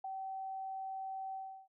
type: tone with ADSR envelope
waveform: sine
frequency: 768 Hz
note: G5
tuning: 36 cents flat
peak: -36 dBFS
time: 0.04-1.68 s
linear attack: 7 ms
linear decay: 5 ms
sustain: -3 dB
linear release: 340 ms
effects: none